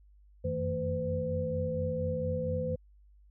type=tone cluster; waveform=sine; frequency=87.6 / 91.9 / 160 / 223 / 508 Hz; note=F2 / F#2 / D#3 / A3 / B4; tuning=+6 / -11 / +49 / +23 / +49 cents; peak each=-39 / -38 / -36 / -40 / -32 dBFS; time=0.44-2.76 s; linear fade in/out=10 ms; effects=added 50 Hz sine -56 dBFS peak until 3.3 s